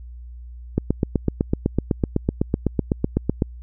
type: click train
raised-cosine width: 3 ms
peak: -5 dBFS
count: 22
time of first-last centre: 0.78-3.422 s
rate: 7.95 Hz
effects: added 60 Hz sine -35 dBFS peak until 3.62 s